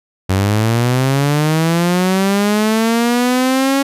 sawtooth linear sweep, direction up, 92.5 to 277.2 Hz, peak -8 dBFS, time 0.29-3.83 s, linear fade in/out 10 ms, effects resampled to 32000 Hz

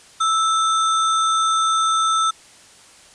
sine tone with sample-and-hold, 1318.5 Hz, E6, in tune, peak -15 dBFS, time 0.2-2.31 s, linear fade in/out 10 ms, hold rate 4900 Hz, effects white hiss -47 dBFS RMS until 3.14 s + resampled to 22050 Hz

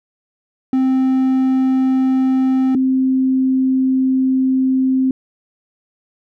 triangle / sine tone pair in turn, 261.6 / 261.6 Hz, C4 / C4, 0 / 0 cents, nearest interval unison, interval 0 cents, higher neither, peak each -10 / -12 dBFS, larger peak first, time 0.73-2.75 / 2.75-5.11 s, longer second, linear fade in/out 2 ms, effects none

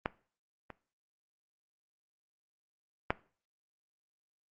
clicks, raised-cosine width 0.5 ms, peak -15 / -29 / -12 dBFS, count 3, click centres 0.059 / 0.703 / 3.105 s, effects noise-tail reverb RT60 0.4 s tail -19 dB re dry + Opus 32 kbps

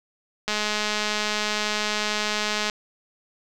click train, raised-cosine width 0.2 ms, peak -8 dBFS, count 469, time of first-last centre 0.48-2.698 s, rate 211 Hz, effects none

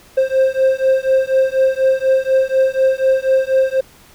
triangle beating tone pair, 526 / 530.1 Hz, C5 / C5, +9 / +23 cents, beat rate 4.1 Hz, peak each -13 dBFS, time 0.17-3.81 s, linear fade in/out 10 ms, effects pink hiss -46 dBFS RMS until 4.14 s

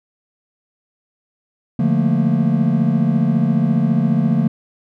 triangle chord, Bb major seventh, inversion first, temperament just, 145.68 / 174.81 / 218.5 / 233.1 Hz, D3 / F3 / A3 / Bb3, -14 / +2 / -12 / 0 cents, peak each -17 dBFS, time 1.79-4.48 s, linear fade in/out 5 ms, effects none

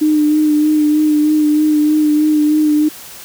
sine tone with vibrato, 303 Hz, D#4, 46 cents flat, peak -9 dBFS, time 0.01-2.89 s, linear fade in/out 10 ms, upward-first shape sine, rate 3.2 Hz, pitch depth 23 cents each way, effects white hiss -34 dBFS RMS until 3.24 s

